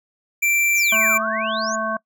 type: tone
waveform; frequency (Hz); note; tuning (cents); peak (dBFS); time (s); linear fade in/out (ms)
square; 2349; D7; 0; -17; 0.42-1.18; 10
type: exponential two-way sweep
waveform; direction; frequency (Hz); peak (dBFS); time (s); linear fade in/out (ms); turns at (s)
sine; down then up; 7080 to 1073 to 7080; -27; 0.74-1.76; 10; 1.17
type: harmonic tone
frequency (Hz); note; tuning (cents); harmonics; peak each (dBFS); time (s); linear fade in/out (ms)
220; A3; 0; 1 / 3 / 5 / 7; -30 / -25 / -25 / -27; 0.92-1.97; 5
effects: noise-tail reverb RT60 0.1 s tail -23 dB re dry